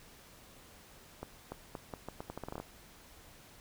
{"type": "accelerating click train", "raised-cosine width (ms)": 1, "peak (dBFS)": -26, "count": 14, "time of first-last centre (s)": [1.23, 2.6], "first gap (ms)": 290, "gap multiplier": 0.8, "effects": ["pink hiss -57 dBFS RMS until 3.6 s"]}